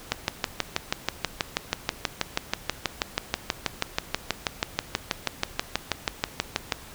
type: click train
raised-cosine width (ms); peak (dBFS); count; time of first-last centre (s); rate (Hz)
0.2; -5; 42; 0.12-6.722; 6.21
effects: pink hiss -45 dBFS RMS until 6.94 s